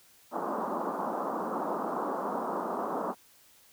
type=band-pass noise; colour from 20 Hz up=white; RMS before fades=-33 dBFS; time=0.31-3.15 s; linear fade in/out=50 ms; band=190 to 1200 Hz; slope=48 dB/octave; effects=white hiss -60 dBFS RMS until 3.72 s